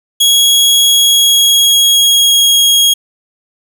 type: tone with pitch glide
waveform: sawtooth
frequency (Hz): 3322 to 3284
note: G#7 to G#7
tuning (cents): 0 to -20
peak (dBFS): -3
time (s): 0.2-2.94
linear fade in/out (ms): 10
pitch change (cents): -20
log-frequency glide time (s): 0.86-2.63
effects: none